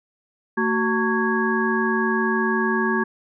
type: tone cluster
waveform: sine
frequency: 224.9 / 373.1 / 905 / 1118 / 1654 Hz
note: A3 / F#4 / A5 / C#6 / G#6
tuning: +38 / +14 / +48 / +14 / -8 cents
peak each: -23 / -24 / -28 / -28 / -24 dBFS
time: 0.57-3.04 s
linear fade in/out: 10 ms
effects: none